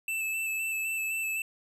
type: tone with vibrato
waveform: square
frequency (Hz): 2637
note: E7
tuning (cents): 0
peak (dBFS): -30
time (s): 0.08-1.42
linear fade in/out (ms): 2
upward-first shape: square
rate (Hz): 3.9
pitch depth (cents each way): 16
effects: none